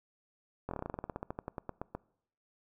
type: slowing click train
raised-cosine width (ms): 1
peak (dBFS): -23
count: 21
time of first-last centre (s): 0.69-1.95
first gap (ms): 22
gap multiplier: 1.1
effects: noise-tail reverb RT60 0.7 s tail -23 dB re dry

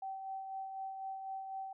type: tone with tremolo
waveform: sine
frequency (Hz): 771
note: G5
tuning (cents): -29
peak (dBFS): -38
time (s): 0.02-1.73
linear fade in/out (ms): 5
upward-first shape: sine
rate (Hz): 4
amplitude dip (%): 40
effects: none

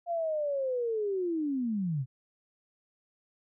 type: linear sweep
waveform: sine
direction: down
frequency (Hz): 698.5 to 121.2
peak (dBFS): -28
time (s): 0.06-2.06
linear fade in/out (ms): 50
effects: none

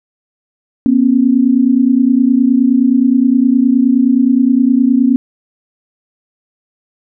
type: tone pair together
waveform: sine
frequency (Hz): 241.6 / 271.2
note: B3 / C#4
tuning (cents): -38 / -38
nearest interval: major second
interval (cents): 200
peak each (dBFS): -10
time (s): 0.86-5.16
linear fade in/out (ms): 0
effects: none

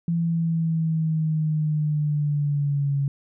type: linear sweep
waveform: sine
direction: down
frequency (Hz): 168.9 to 139.1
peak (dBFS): -20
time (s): 0.08-3.08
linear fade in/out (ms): 2
effects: none

